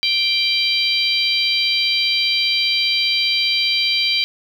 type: harmonic tone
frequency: 785 Hz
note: G5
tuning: 2 cents sharp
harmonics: 3 / 4 / 5 / 6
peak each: -21 / -21 / -21 / -21 dBFS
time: 0.03-4.24 s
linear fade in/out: 0 ms
effects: 7-bit